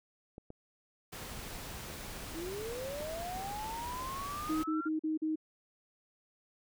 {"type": "clicks", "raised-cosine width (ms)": 2, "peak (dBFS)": -33, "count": 5, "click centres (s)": [0.381, 0.504, 1.901, 3.007, 3.204]}
{"type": "noise", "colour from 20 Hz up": "pink", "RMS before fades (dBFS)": -44, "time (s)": [1.12, 4.64], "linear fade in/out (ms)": 10}
{"type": "linear sweep", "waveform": "sine", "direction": "up", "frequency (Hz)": [311.9, 1400], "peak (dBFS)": -38, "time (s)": [2.34, 4.89], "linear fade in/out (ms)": 20}
{"type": "tone bursts", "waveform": "sine", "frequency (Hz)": 313.2, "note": "D#4", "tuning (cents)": 11, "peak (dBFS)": -30, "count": 5, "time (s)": [4.49, 5.358], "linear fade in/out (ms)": 10, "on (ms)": 140, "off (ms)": 42}
{"effects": []}